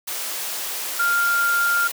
sine tone in noise, 1396.9 Hz, F6, in tune, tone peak -17 dBFS, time 0.99-1.88 s, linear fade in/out 10 ms, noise white, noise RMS -28 dBFS, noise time 0.07-1.92 s, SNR +8 dB, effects high-pass 400 Hz 12 dB/octave

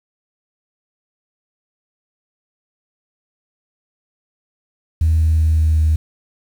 sine tone with pitch steps, 80.3 / 79.79 / 79.29 / 78.78 / 78.28 Hz, E2 / D#2 / D#2 / D#2 / D#2, -45 / +44 / +33 / +22 / +11 cents, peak -10 dBFS, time 5.01-5.96 s, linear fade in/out 5 ms, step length 190 ms, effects tanh soft clip ceiling -8 dBFS + 7-bit

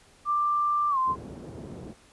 sine tone with pitch glide, 1182 to 1040.9 Hz, D6 to C6, +11 to -9 cents, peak -22 dBFS, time 0.25-1.16 s, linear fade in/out 50 ms, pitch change -220 cents, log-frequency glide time 0.9-0.98 s
pink band-pass noise, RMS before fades -41 dBFS, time 1.05-1.95 s, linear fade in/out 50 ms, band 110 to 440 Hz, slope 12 dB/octave
effects pink hiss -57 dBFS RMS until 2.12 s + resampled to 24000 Hz

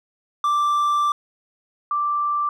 triangle / sine tone pair in turn, 1174.7 / 1174.7 Hz, D6 / D6, 0 / 0 cents, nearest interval unison, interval 0 cents, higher neither, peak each -15 / -19 dBFS, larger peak first, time 0.44-1.12 / 1.91-2.49 s, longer first, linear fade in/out 2 ms, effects none

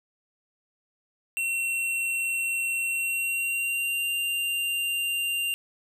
square tone with pitch glide, 2721 to 2785 Hz, F7 to F7, -46 to -5 cents, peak -26 dBFS, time 1.37-5.54 s, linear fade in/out 0 ms, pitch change +41 cents, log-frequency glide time 2.89-4.12 s, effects none

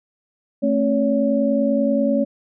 sine tone cluster, 221.4 / 271.6 / 566 Hz, A3 / C#4 / C#5, +11 / -35 / +36 cents, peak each -20 dBFS, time 0.62-2.25 s, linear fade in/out 20 ms, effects none

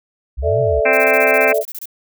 sine exponential two-way sweep, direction up then down, 57.6 to 135 to 57.6 Hz, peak -19 dBFS, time 0.37-0.81 s, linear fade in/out 20 ms, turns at 0.61 s
sine chord, A suspended fourth, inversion none, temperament equal, 440 / 587.3 / 659.3 Hz, A4 / D5 / E5, 0 / 0 / 0 cents, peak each -18 dBFS, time 0.42-1.64 s, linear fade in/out 50 ms
harmonic tone, 261.6 Hz, C4, in tune, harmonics 1 / 2 / 3 / 4 / 5 / 6 / 7 / 8 / 9 / 10, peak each -27 / -25 / -22 / -27 / -28 / -20 / -27 / -21 / -18 / -23 dBFS, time 0.85-1.53 s, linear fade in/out 10 ms
violet noise bursts, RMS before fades -29 dBFS, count 14, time 0.93-1.856 s, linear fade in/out 2 ms, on 42 ms, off 26 ms
effects none

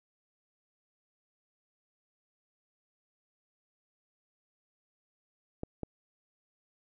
clicks, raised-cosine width 2 ms, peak -22 dBFS, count 2, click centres 5.634 / 5.833 s, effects none

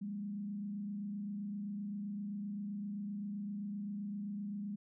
sine tone with frequency modulation, 203.5 Hz, G#3, 35 cents flat, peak -38 dBFS, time 0.01-4.76 s, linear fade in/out 10 ms, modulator 27.7 Hz, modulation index 0.49, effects none

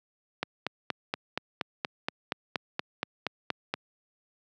click train, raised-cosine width 0.3 ms, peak -12 dBFS, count 15, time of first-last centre 0.43-3.74 s, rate 4.23 Hz, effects high-pass 150 Hz 12 dB/octave

